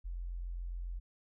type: tone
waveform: sine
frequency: 43.65 Hz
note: F1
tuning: in tune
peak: -37 dBFS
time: 0.04-1 s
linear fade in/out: 20 ms
effects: none